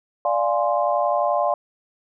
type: chord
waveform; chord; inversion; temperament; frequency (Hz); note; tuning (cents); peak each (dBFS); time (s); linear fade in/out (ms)
sine; D half-diminished seventh; none; equal; 587.3 / 698.5 / 830.6 / 1046.5; D5 / F5 / Ab5 / C6; 0 / 0 / 0 / 0; -22 / -22 / -26 / -25; 0.25-1.54; 2
effects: none